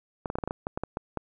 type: clicks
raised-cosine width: 1 ms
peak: -16 dBFS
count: 12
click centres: 0.258 / 0.301 / 0.355 / 0.386 / 0.438 / 0.476 / 0.509 / 0.669 / 0.775 / 0.836 / 0.971 / 1.173 s
effects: none